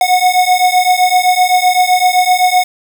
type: beating tone pair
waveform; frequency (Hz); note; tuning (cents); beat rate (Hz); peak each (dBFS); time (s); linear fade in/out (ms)
square; 727 / 734.8; F#5 / F#5; -31 / -12; 7.8; -12; 0.01-2.64; 2
effects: none